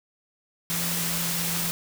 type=tone in noise; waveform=sine; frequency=170 Hz; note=F3; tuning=46 cents flat; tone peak=-32 dBFS; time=0.7-1.71 s; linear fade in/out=0 ms; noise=white; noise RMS=-28 dBFS; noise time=0.7-1.71 s; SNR=-7 dB; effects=none